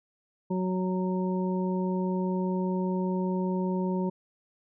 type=harmonic tone; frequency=185 Hz; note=F#3; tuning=in tune; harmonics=1 / 2 / 3 / 5; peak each=-27 / -32 / -38 / -37 dBFS; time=0.5-4.1 s; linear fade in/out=10 ms; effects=none